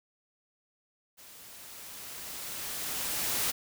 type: noise with level ramp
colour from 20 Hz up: white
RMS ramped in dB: -52 to -29 dBFS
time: 1.17-3.52 s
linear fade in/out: 20 ms
effects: none